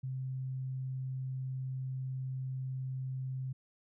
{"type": "tone", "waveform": "sine", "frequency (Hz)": 130.81, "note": "C3", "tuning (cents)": 0, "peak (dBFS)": -35, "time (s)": [0.03, 3.53], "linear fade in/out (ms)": 10, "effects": []}